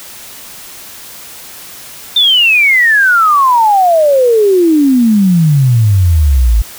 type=exponential sweep; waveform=sine; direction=down; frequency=3621 to 52 Hz; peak=-5 dBFS; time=2.16-6.62 s; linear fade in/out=5 ms; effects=white hiss -31 dBFS RMS until 6.78 s